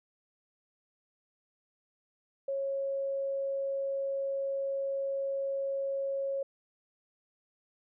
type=tone; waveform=sine; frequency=548 Hz; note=C#5; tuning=20 cents flat; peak=-30 dBFS; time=2.48-6.43 s; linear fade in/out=5 ms; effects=none